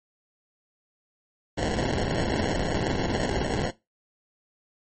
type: noise with sample-and-hold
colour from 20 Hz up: white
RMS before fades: -26 dBFS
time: 1.57-3.71 s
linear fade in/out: 20 ms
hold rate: 1225 Hz
effects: noise-tail reverb RT60 0.2 s tail -17 dB re dry + MP3 32 kbps